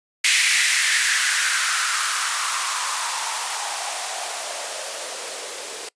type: noise with band-pass filter sweep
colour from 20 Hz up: violet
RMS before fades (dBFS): -23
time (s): 0.24-5.89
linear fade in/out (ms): 5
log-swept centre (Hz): 2200 to 430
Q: 3.7
effects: noise-tail reverb RT60 0.1 s tail -23 dB re dry + resampled to 22050 Hz